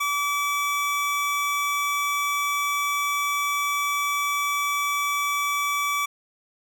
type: tone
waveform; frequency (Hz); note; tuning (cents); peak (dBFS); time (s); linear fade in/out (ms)
25% pulse; 1150; D6; -37; -19; 0-6.06; 10
effects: none